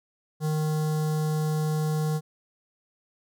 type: tone with notch filter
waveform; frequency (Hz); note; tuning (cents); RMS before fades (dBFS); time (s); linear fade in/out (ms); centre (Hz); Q
square; 154.4; D#3; -13; -26; 0.4-2.21; 50; 2400; 0.64
effects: none